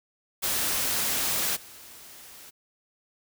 white noise with level steps, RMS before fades -27 / -47 dBFS, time 0.42-2.51 s, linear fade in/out 20 ms, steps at 1.55 s, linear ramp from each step 20 ms, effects none

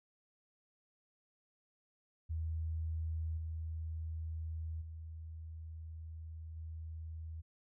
sine tone with level steps, 80.4 Hz, E2, 43 cents flat, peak -35 / -38 / -44 / -42 dBFS, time 2.29-7.42 s, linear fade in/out 20 ms, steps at 3.37 / 4.81 / 6.56 s, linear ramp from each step 10 ms, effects none

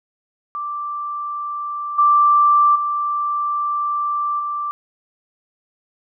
sine tone with level steps, 1174.7 Hz, D6, in tune, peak -23 / -10 / -18 / -21 dBFS, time 0.55-4.71 s, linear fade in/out 0 ms, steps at 1.98 / 2.75 / 4.39 s, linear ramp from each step 10 ms, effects none

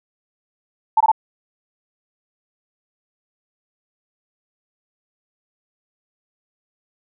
sine tone bursts, 880 Hz, A5, in tune, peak -10 dBFS, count 3, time 0.97-1.117 s, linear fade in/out 5 ms, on 35 ms, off 21 ms, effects none

